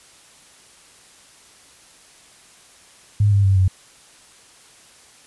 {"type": "tone with pitch steps", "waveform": "sine", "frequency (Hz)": [103.2, 99.97, 96.85, 93.82], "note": ["G#2", "G2", "G2", "F#2"], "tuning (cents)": [-10, 34, -20, 25], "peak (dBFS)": -12, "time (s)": [3.2, 3.68], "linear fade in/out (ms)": 5, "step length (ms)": 120, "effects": ["white hiss -49 dBFS RMS until 5.26 s", "resampled to 24000 Hz"]}